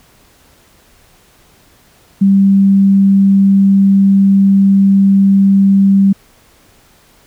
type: tone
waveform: sine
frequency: 196 Hz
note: G3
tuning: in tune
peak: -5 dBFS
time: 2.21-6.13 s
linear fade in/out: 10 ms
effects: pink hiss -48 dBFS RMS until 7.26 s